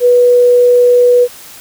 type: tone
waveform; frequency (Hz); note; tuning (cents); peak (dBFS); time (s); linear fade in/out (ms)
sine; 489.6; B4; -15; -4; 0-1.28; 50
effects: white hiss -34 dBFS RMS until 1.6 s